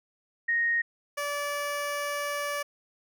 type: tone pair in turn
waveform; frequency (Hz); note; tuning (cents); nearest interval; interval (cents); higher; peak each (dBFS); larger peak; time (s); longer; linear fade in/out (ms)
sine / 15% pulse; 1864.7 / 578.6; A#6 / D5; 0 / -26; octave + minor sixth; 2026; first; -23; neither; 0.48-0.82 / 1.17-2.63; second; 10
effects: none